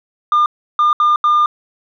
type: tone bursts at uneven times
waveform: sine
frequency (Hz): 1205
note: D6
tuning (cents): +44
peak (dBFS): -7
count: 4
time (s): 0.32-0.46 / 0.79-0.93 / 1-1.16 / 1.24-1.46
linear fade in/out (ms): 2
effects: tanh soft clip ceiling -8 dBFS